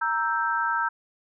sine chord, E diminished, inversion second, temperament equal, 932.3 / 1318.5 / 1568 Hz, Bb5 / E6 / G6, 0 / 0 / 0 cents, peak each -27 dBFS, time 0.01-0.89 s, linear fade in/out 10 ms, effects none

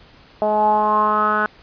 10% pulse tone with low-pass filter sweep, 212.1 Hz, G#3, 37 cents sharp, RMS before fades -17 dBFS, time 0.42-1.46 s, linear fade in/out 0 ms, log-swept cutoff 710 to 1500 Hz, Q 7, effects pink hiss -48 dBFS RMS until 1.62 s + resampled to 11025 Hz

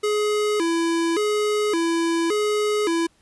square tone with vibrato, 374.4 Hz, F#4, 20 cents sharp, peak -20 dBFS, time 0.03-3.07 s, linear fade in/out 10 ms, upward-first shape square, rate 0.88 Hz, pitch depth 200 cents each way, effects pink hiss -61 dBFS RMS until 3.21 s + resampled to 24000 Hz

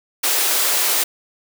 white high-pass noise, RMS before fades -18 dBFS, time 0.23-1.04 s, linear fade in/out 10 ms, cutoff 300 Hz, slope 48 dB/octave, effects none

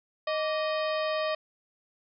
harmonic tone with a mistuned harmonic, 622.3 Hz, D#5, in tune, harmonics 1 / 2 / 3 / 4 / 5 / 6 / 7 / 8, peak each -28 / -34 / -38 / -40 / -42 / -44 / -45 / -46 dBFS, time 0.27-1.35 s, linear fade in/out 5 ms, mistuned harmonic 2, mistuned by -120 cents, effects none

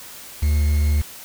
triangle tone with quantisation, 74.5 Hz, D2, 25 cents sharp, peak -13 dBFS, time 0.42-1.02 s, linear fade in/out 10 ms, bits 6, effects white hiss -39 dBFS RMS until 1.24 s

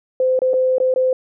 sine tone with dropouts, 515 Hz, C5, 28 cents flat, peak -13 dBFS, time 0.2-1.13 s, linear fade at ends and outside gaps 2 ms, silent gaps 0.391-0.418 / 0.534-0.539 / 0.783-0.801 / 0.94-0.96 s, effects none

